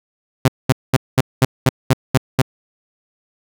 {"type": "tone bursts", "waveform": "sawtooth", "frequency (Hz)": 130.81, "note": "C3", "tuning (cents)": 0, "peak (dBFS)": -5, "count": 9, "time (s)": [0.45, 2.418], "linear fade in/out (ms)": 5, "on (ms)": 32, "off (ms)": 210, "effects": []}